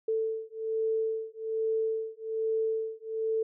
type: beating tone pair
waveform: sine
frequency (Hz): 442.9 / 444.1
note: A4 / A4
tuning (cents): +11 / +16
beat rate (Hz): 1.2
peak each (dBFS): -31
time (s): 0.08-3.43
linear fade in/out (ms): 5
effects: none